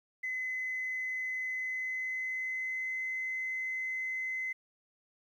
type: tone with pitch glide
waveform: sine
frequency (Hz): 2031 to 2047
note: B6 to C7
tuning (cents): +48 to -38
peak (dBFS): -32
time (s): 0.23-4.53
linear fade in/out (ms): 10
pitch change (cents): +14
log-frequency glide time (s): 1.58-3.01
effects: tanh soft clip ceiling -28 dBFS + 11-bit